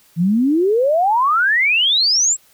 sine exponential sweep, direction up, 159.4 to 7830 Hz, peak -12 dBFS, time 0.16-2.37 s, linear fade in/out 50 ms, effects white hiss -53 dBFS RMS until 2.53 s

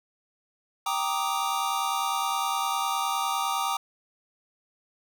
square chord, Eb major seventh, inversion first, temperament equal, 784 / 932.3 / 1174.7 / 1244.5 Hz, G5 / Bb5 / D6 / Eb6, 0 / 0 / 0 / 0 cents, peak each -32 dBFS, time 0.86-3.77 s, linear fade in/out 5 ms, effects none

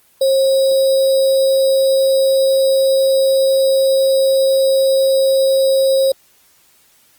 sine tone with sample-and-hold, 536 Hz, C5, 42 cents sharp, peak -10 dBFS, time 0.21-6.12 s, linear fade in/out 5 ms, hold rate 4410 Hz, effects white hiss -53 dBFS RMS until 7.18 s + Opus 24 kbps

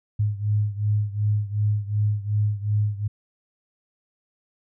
sine beating tone pair, 103.83 / 106.53 Hz, G#2 / G#2, 0 / +45 cents, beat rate 2.7 Hz, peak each -22 / -25 dBFS, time 0.19-3.08 s, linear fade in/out 10 ms, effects none

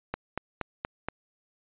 click train, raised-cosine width 0.5 ms, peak -15 dBFS, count 5, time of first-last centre 0.14-1.086 s, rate 4.23 Hz, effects resampled to 8000 Hz

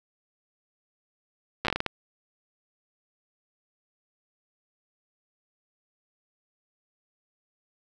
slowing click train, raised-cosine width 0.3 ms, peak -10 dBFS, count 9, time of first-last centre 1.65-1.863 s, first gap 8 ms, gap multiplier 1.33, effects none

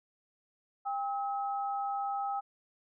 sine tone pair together, 798.2 / 1284 Hz, G5 / E6, +31 / -46 cents, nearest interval minor sixth, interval 823 cents, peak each -32 / -38 dBFS, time 0.85-2.41 s, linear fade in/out 20 ms, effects none

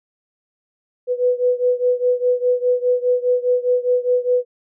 sine beating tone pair, 493.9 / 498.8 Hz, B4 / B4, 0 / +17 cents, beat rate 4.9 Hz, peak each -17 / -19 dBFS, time 1.07-4.45 s, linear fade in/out 50 ms, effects none

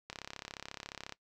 click train, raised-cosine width 0.2 ms, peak -24 dBFS, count 36, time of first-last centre 0.1-1.123 s, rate 34.2 Hz, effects noise-tail reverb RT60 0.1 s tail -19 dB re dry

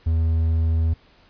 triangle tone, 81.2 Hz, E2, 26 cents flat, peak -15 dBFS, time 0.06-0.94 s, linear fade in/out 10 ms, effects pink hiss -55 dBFS RMS until 1.29 s + resampled to 11025 Hz

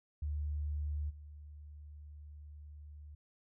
sine tone with level steps, 74.2 Hz, D2, 18 cents sharp, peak -34 / -48 dBFS, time 0.22-3.15 s, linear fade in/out 5 ms, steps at 1.09 s, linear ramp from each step 20 ms, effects none

